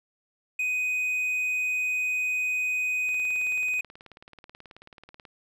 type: tone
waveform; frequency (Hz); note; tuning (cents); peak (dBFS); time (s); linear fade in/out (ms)
triangle; 2500; D#7; +8; -23; 0.59-3.81; 5
type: click train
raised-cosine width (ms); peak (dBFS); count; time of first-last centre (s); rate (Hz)
0.3; -31; 41; 3.09-5.252; 18.5
effects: none